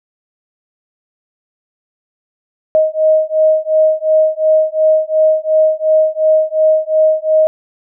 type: beating tone pair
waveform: sine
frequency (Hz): 625 / 627.8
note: D#5 / D#5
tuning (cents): +8 / +15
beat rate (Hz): 2.8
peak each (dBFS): -12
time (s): 2.75-7.47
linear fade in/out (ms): 0
effects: none